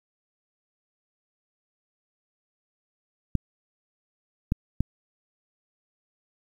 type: clicks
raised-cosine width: 5 ms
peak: -10 dBFS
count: 3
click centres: 3.353 / 4.521 / 4.806 s
effects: 8-bit